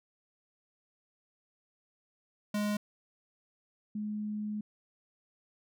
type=tone pair in turn; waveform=square / sine; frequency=208 / 210.9 Hz; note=G#3 / G#3; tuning=+3 / +27 cents; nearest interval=unison; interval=24 cents; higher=second; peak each=-30 / -33 dBFS; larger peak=first; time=2.54-2.77 / 3.95-4.61 s; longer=second; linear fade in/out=5 ms; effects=none